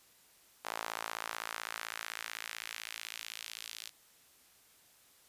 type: tone with high-pass filter sweep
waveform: sawtooth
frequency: 55.8 Hz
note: A1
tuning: 25 cents sharp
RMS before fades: -43 dBFS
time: 0.64-3.9 s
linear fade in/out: 20 ms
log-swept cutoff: 850 to 3600 Hz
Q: 1.3
effects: white hiss -64 dBFS RMS until 5.28 s + resampled to 32000 Hz